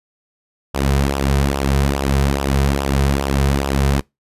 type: tone with flanger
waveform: sawtooth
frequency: 69 Hz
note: C#2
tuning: 7 cents flat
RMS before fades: -17 dBFS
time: 0.74-4.01 s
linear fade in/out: 10 ms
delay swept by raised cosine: 0.46 to 3.66 ms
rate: 2.4 Hz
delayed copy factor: -0.65
effects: noise-tail reverb RT60 0.2 s tail -25 dB re dry + resampled to 32000 Hz